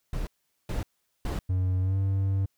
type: noise bursts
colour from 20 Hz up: brown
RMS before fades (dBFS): -30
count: 3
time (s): 0.13-1.39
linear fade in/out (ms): 2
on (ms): 140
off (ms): 420
type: tone with pitch glide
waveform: triangle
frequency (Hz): 92.5 to 96.93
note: F#2 to G2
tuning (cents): 0 to -19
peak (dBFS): -21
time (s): 1.49-2.46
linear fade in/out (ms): 10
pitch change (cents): +81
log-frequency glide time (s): 1.8-1.97
effects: white hiss -75 dBFS RMS until 2.57 s